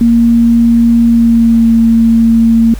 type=tone with pitch glide; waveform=sine; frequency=233.1 to 228.4 Hz; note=A#3 to A#3; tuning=0 to -35 cents; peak=-4 dBFS; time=0.01-2.74 s; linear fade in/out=2 ms; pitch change=-35 cents; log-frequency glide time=1.05-1.72 s; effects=added 50 Hz sine -19 dBFS peak until 2.79 s + pink hiss -35 dBFS RMS until 2.79 s